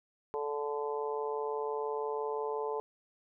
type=harmonic tone; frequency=145.8 Hz; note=D3; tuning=12 cents flat; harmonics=3 / 4 / 5 / 6 / 7; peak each=-34 / -43 / -46 / -39 / -42 dBFS; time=0.34-2.8 s; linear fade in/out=0 ms; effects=none